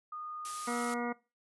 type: tone with pitch glide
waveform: sine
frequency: 1228 to 1279.4 Hz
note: D#6 to D#6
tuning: -23 to +48 cents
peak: -39 dBFS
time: 0.12-0.94 s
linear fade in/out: 5 ms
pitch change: +71 cents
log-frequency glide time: 0.67-0.74 s
type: noise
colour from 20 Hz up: blue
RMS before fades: -40 dBFS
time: 0.45-0.94 s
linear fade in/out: 0 ms
type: harmonic tone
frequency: 240 Hz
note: B3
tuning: 49 cents flat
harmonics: 1 / 2 / 3 / 4 / 5 / 6 / 8 / 9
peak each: -36 / -39 / -41 / -42 / -43 / -44 / -45 / -46 dBFS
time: 0.67-1.13 s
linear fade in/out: 10 ms
effects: noise-tail reverb RT60 0.3 s tail -22 dB re dry + resampled to 24000 Hz